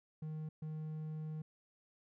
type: tone bursts at uneven times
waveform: triangle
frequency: 155.56 Hz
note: D#3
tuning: in tune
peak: -38 dBFS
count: 2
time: 0.22-0.49 / 0.62-1.42 s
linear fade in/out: 5 ms
effects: none